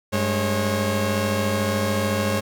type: tone cluster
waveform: sawtooth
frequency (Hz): 97.8 / 209.3 / 544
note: G2 / G#3 / C#5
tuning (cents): -4 / +14 / -33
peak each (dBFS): -21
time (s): 0.12-2.41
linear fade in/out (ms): 20
effects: none